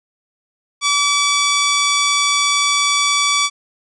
10% pulse tone, 1149 Hz, D6, 38 cents flat, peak -5 dBFS, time 0.81-3.5 s, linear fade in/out 50 ms, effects resampled to 24000 Hz

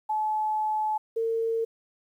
sine tone pair in turn, 860 / 454.1 Hz, A5 / A#4, -40 / -45 cents, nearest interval major seventh, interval 1105 cents, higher first, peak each -24 dBFS, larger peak neither, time 0.09-0.98 / 1.16-1.65 s, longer first, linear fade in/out 10 ms, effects 10-bit

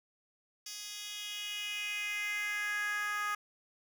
10% pulse tone with high-pass filter sweep, 415.3 Hz, G#4, in tune, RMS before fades -37 dBFS, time 0.66-3.35 s, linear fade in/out 5 ms, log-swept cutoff 4400 to 1300 Hz, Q 4, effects none

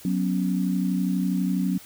sine chord, F# suspended fourth, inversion none, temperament equal with one note detuned, 185 / 245 / 277.2 Hz, F#3 / B3 / C#4, 0 / -14 / 0 cents, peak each -23 / -29 / -28 dBFS, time 0.05-1.78 s, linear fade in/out 2 ms, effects white hiss -47 dBFS RMS until 1.85 s

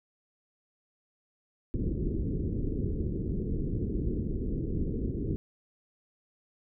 pink low-pass noise, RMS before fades -31 dBFS, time 1.74-5.36 s, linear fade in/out 0 ms, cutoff 420 Hz, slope 48 dB/octave, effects none

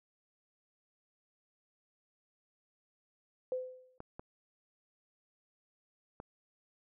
sine tone with exponential decay, 510 Hz, C5, 44 cents flat, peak -30 dBFS, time 3.52-3.98 s, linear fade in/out 1 ms, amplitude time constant 98 ms
clicks, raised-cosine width 1 ms, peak -30 dBFS, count 3, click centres 4.004 / 4.195 / 6.201 s
effects none

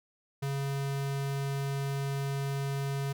square tone, 138.59 Hz, C#3, in tune, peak -31 dBFS, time 0.42-3.13 s, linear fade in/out 10 ms, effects none

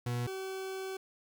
40% pulse tone pair in turn, 121.3 / 381.6 Hz, B2 / G4, -31 / -47 cents, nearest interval octave + minor sixth, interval 1984 cents, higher second, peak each -31 / -36 dBFS, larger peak first, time 0.06-0.27 / 0.27-0.97 s, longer second, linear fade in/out 5 ms, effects 11-bit

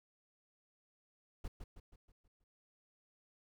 brown noise with echo, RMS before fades -41 dBFS, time 1.44-1.48 s, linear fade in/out 5 ms, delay 160 ms, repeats 6, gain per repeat -6 dB, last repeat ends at 2.44 s, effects none

